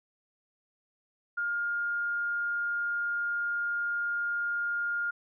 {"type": "tone", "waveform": "sine", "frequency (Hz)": 1413, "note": "F6", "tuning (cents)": 20, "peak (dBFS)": -28, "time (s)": [1.37, 5.11], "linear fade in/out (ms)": 10, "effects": []}